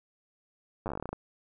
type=slowing click train; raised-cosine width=1 ms; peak=-21 dBFS; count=14; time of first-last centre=0.86-1.13 s; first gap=9 ms; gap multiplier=1.13; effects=none